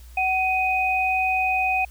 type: tone pair together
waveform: sine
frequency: 750.2 / 2500 Hz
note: F#5 / D#7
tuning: +24 / +8 cents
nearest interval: octave + major sixth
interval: 2084 cents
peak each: -22 / -22 dBFS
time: 0.17-1.85 s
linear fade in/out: 5 ms
effects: added 60 Hz sine -41 dBFS peak until 1.9 s + white hiss -54 dBFS RMS until 1.9 s